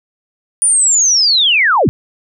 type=linear sweep; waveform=sine; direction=down; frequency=9580 to 69.3 Hz; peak=-8 dBFS; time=0.62-1.89 s; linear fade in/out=0 ms; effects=none